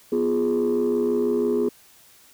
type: chord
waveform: sine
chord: F diminished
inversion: second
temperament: equal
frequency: 246.9 / 349.2 / 415.3 Hz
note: Cb4 / F4 / Ab4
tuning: 0 / 0 / 0 cents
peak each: -23 / -24 / -20 dBFS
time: 0.12-1.69 s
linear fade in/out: 5 ms
effects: tanh soft clip ceiling -15 dBFS + white hiss -53 dBFS RMS until 2.33 s